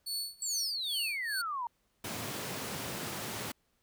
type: tone with tremolo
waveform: sawtooth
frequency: 4435 Hz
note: C#8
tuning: in tune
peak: -30 dBFS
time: 0.06-1.42 s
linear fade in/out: 10 ms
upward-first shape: sine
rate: 2.4 Hz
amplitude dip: 95%
type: exponential sweep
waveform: sine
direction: down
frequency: 7902 to 914 Hz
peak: -33 dBFS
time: 0.42-1.67 s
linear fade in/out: 2 ms
type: high-pass noise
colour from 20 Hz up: pink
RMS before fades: -39 dBFS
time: 2.04-3.52 s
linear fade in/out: 5 ms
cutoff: 100 Hz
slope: 24 dB/octave
effects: pink hiss -75 dBFS RMS until 3.82 s